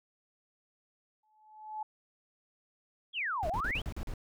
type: tone with exponential growth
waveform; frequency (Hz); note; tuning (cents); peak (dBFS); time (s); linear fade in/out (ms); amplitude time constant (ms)
sine; 860; A5; -40; -33; 1.23-1.83; 5; 130
type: exponential two-way sweep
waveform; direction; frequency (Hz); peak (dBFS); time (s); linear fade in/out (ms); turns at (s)
sine; down then up; 3436 to 604 to 3436; -31; 3.13-3.82; 50; 3.48
type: noise bursts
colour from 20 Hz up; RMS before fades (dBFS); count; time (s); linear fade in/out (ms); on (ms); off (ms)
brown; -37; 7; 3.43-4.138; 0; 66; 41
effects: none